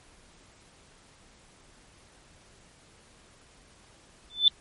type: tone with exponential growth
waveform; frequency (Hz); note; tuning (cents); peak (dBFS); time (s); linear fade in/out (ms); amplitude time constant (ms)
sine; 3520; A7; 0; -12; 4.3-4.48; 1; 37
effects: pink hiss -57 dBFS RMS until 4.6 s + MP3 48 kbps